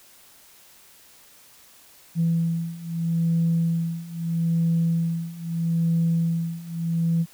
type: beating tone pair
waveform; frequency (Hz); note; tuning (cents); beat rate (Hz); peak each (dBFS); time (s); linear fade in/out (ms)
sine; 165.9 / 166.68; E3 / E3; +11 / +19; 0.78; -24 / -22; 2.15-7.26; 50
effects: tanh soft clip ceiling -14 dBFS + white hiss -52 dBFS RMS until 7.33 s